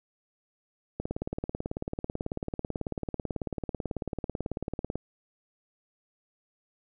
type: click train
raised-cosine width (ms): 2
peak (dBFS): -18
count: 73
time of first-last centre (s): 1-4.956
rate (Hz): 18.2
effects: none